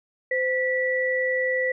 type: tone pair together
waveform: sine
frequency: 514 / 1955.2 Hz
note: C5 / B6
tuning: -31 / -18 cents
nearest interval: octave + major seventh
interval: 2313 cents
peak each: -24 dBFS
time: 0.31-1.72 s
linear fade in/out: 5 ms
effects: none